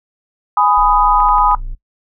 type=chord; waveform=sine; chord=G# minor; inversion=none; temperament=just; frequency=830.6 / 996.7 / 1245.9 Hz; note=G#5 / B5 / D#6; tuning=0 / +16 / +2 cents; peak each=-14 dBFS; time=0.57-1.55 s; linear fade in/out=2 ms
type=tone; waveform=triangle; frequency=30.41 Hz; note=B0; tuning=26 cents flat; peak=-19 dBFS; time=0.77-1.75 s; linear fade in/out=10 ms
type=clicks; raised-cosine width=0.5 ms; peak=-19 dBFS; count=4; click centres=1.203 / 1.288 / 1.383 / 1.513 s
effects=noise-tail reverb RT60 0.1 s tail -17 dB re dry